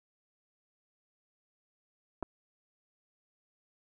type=clicks; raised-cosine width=1 ms; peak=-23 dBFS; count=2; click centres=2.226 / 2.229 s; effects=none